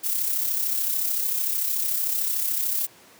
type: noise with amplitude modulation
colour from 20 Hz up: violet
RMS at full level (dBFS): -23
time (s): 0.03-2.87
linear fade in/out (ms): 20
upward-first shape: sine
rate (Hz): 33.5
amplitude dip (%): 45
effects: pink hiss -51 dBFS RMS until 3.19 s + high-pass 200 Hz 12 dB/octave